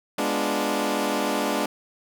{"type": "chord", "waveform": "15% pulse", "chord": "G# diminished seventh", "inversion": "none", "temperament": "equal", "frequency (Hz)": [207.7, 246.9, 293.7, 349.2], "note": ["G#3", "B3", "D4", "F4"], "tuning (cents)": [0, 0, 0, 0], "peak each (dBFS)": [-22, -23, -20, -26], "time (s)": [0.18, 1.66], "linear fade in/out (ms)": 5, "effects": []}